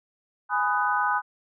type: chord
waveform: sine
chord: G# minor seventh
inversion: none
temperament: just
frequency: 830.6 / 996.7 / 1245.9 / 1495.1 Hz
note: G#5 / B5 / D#6 / F#6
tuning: 0 / +16 / +2 / +18 cents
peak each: -27 dBFS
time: 0.49-1.22 s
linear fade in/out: 50 ms
effects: none